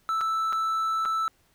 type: tone with dropouts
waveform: triangle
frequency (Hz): 1318.5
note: E6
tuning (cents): 0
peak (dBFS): -22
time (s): 0.09-1.28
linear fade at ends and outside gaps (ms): 0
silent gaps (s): 0.209-0.213 / 0.525-0.53 / 1.052-1.057
effects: pink hiss -65 dBFS RMS until 1.54 s